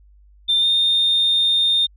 sine tone with pitch glide, 3586 to 3644 Hz, A7 to A#7, +32 to -40 cents, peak -13 dBFS, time 0.48-1.87 s, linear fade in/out 20 ms, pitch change +28 cents, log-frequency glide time 0.59-0.65 s, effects tanh soft clip ceiling -10 dBFS + added 50 Hz sine -47 dBFS peak until 1.96 s

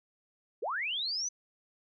sine linear sweep, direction up, 349.2 to 6150 Hz, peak -31 dBFS, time 0.62-1.29 s, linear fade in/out 10 ms, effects none

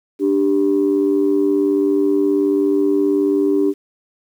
sine tone pair together, 294.6 / 393.3 Hz, D4 / G4, +6 / +6 cents, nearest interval perfect fourth, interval 500 cents, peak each -15 dBFS, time 0.19-3.74 s, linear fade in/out 50 ms, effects tanh soft clip ceiling -7 dBFS + 8-bit

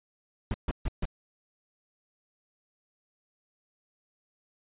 brown noise bursts, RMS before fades -28 dBFS, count 4, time 0.51-1.054 s, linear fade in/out 2 ms, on 31 ms, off 140 ms, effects resampled to 8000 Hz

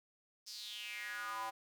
square tone with high-pass filter sweep, 111.6 Hz, A2, 25 cents sharp, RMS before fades -44 dBFS, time 0.46-1.51 s, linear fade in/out 20 ms, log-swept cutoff 5300 to 840 Hz, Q 5.5, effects none

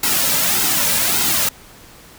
white noise with flanger, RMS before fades -17 dBFS, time 0.03-1.49 s, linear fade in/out 5 ms, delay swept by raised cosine 1.7 to 2.8 ms, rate 1.7 Hz, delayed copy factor -0.65, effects pink hiss -43 dBFS RMS until 2.18 s

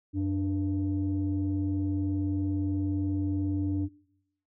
sine tone pair together, 92.25 / 293.7 Hz, F#2 / D4, -5 / 0 cents, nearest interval octave + minor sixth, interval 2005 cents, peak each -28 / -27 dBFS, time 0.13-3.89 s, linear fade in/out 50 ms, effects noise-tail reverb RT60 0.9 s tail -25 dB re dry + tanh soft clip ceiling -21 dBFS

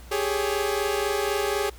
sawtooth tone cluster, 396.8 / 420.8 / 556 Hz, G4 / G#4 / C#5, +21 / +23 / +5 cents, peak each -23 / -23 / -28 dBFS, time 0.11-1.7 s, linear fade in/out 10 ms, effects added 60 Hz sine -43 dBFS peak until 1.78 s + pink hiss -50 dBFS RMS until 1.78 s

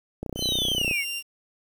click train, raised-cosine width 2 ms, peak -18 dBFS, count 22, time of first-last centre 0.23-0.912 s, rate 30.8 Hz
sawtooth tone with pitch glide, 3051 to 2782 Hz, G7 to F7, -48 to -7 cents, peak -26 dBFS, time 0.35-1.23 s, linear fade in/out 50 ms, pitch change -159 cents, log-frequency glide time 0.76-0.85 s
sine linear sweep, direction down, 4186 to 2093 Hz, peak -24 dBFS, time 0.4-1.05 s, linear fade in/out 50 ms
effects 8-bit

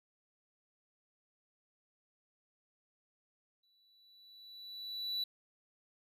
triangle tone with exponential growth, 3951 Hz, B7, in tune, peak -31 dBFS, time 3.63-5.24 s, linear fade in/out 5 ms, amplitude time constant 350 ms, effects none

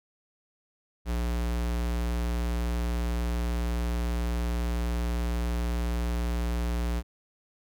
square tone, 59.1 Hz, A#1, 24 cents sharp, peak -27 dBFS, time 1.05-7.03 s, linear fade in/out 50 ms, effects none

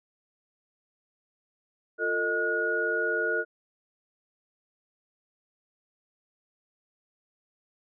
sine tone cluster, 353.1 / 449.8 / 621 / 1447 Hz, F4 / A4 / D#5 / F#6, +19 / +38 / -3 / -39 cents, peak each -34 / -30 / -34 / -27 dBFS, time 1.98-3.45 s, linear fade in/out 50 ms, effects none

